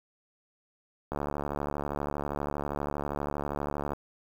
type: click train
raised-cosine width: 1 ms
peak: -18 dBFS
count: 205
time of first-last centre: 1.12-3.934 s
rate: 72.5 Hz
effects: 8-bit